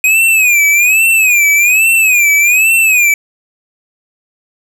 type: tone with vibrato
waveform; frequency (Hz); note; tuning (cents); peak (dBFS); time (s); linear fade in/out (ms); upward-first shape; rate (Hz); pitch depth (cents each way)
square; 2489; D#7; 0; -7; 0.04-3.14; 2; sine; 1.2; 140
effects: none